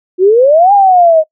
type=exponential two-way sweep; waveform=sine; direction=up then down; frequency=353.4 to 822 to 618 Hz; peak=-3 dBFS; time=0.18-1.24 s; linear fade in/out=50 ms; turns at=0.73 s; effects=noise-tail reverb RT60 0.1 s tail -20 dB re dry